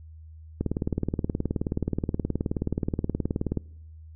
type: click train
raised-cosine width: 3 ms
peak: -13 dBFS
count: 57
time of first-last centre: 0.61-3.573 s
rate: 18.9 Hz
effects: noise-tail reverb RT60 0.9 s tail -26 dB re dry + added 79 Hz sine -43 dBFS peak until 4.15 s